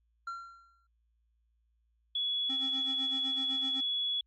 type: tone with exponential decay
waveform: triangle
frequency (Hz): 1371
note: F6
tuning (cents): -32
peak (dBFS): -32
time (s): 0.27-0.87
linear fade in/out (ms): 5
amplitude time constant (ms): 130
type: tone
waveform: sine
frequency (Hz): 3385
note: G#7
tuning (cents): +32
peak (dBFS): -29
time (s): 2.15-4.21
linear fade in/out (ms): 5
type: tone with tremolo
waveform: square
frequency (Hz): 265.7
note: C4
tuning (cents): +27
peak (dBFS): -39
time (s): 2.49-3.81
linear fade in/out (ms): 10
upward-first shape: sine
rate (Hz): 7.9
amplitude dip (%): 80
effects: added 57 Hz sine -70 dBFS peak until 4.26 s + MP3 32 kbps